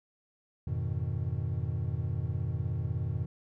triangle chord, F half-diminished seventh, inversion none, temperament equal, 87.31 / 103.83 / 123.47 / 155.56 Hz, F2 / Ab2 / Cb3 / Eb3, 0 / 0 / 0 / 0 cents, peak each -33 / -34 / -32 / -36 dBFS, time 0.67-3.26 s, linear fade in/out 5 ms, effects none

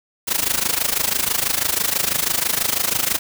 white noise with amplitude modulation, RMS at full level -17 dBFS, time 0.27-3.19 s, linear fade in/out 20 ms, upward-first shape sine, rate 26.1 Hz, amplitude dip 85%, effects none

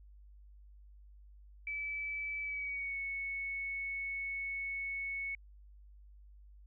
sine tone with pitch glide, 2305 to 2210 Hz, D7 to C#7, -33 to -6 cents, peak -36 dBFS, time 1.67-5.35 s, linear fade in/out 2 ms, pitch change -73 cents, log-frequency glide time 2.42-2.98 s, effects added 50 Hz sine -54 dBFS peak until 6.66 s

